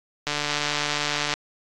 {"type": "click train", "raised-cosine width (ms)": 0.2, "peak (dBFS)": -8, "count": 158, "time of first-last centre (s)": [0.27, 1.338], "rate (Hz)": 147, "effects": ["AAC 32 kbps"]}